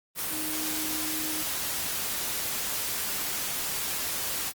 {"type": "tone in noise", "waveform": "sine", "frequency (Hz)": 311.1, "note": "D#4", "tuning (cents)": 0, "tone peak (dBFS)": -36, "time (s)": [0.29, 1.45], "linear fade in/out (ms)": 50, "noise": "white", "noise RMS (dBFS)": -31, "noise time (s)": [0.15, 4.53], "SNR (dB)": -8, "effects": ["Opus 32 kbps"]}